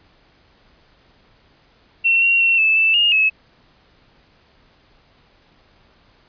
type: tone with pitch steps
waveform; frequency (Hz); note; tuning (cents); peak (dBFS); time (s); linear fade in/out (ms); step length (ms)
sine; 2713 / 2747 / 2718 / 2625 / 2646 / 2842 / 2584; E7 / F7 / F7 / E7 / E7 / F7 / E7; +49 / -29 / -48 / -8 / +6 / +30 / -35; -12; 2.04-3.3; 20; 180
effects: pink hiss -55 dBFS RMS until 6.28 s + resampled to 11025 Hz